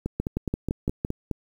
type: two click trains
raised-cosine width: 3 ms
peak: -12 / -14 dBFS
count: 6 / 7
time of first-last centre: 0.2-1.049 / 0.06-1.313 s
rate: 5.89 / 4.79 Hz
effects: 8-bit